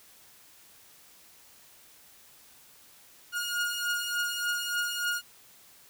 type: beating tone pair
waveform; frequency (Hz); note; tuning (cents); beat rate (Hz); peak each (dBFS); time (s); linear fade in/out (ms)
sawtooth; 1430 / 1433.4; F6 / F6; +41 / +45; 3.4; -27 / -30; 3.32-5.22; 50
effects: white hiss -56 dBFS RMS until 5.89 s